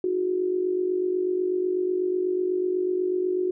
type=tone with amplitude modulation; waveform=sine; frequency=365.4 Hz; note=F#4; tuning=22 cents flat; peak=-19 dBFS; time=0.04-3.51 s; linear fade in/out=2 ms; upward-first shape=sine; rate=48.1 Hz; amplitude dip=65%; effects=none